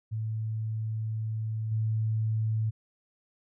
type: tone with level steps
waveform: sine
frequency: 110 Hz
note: A2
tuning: in tune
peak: -29 / -25 dBFS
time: 0.11-2.71 s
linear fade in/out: 20 ms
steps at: 1.71 s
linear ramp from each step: 10 ms
effects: none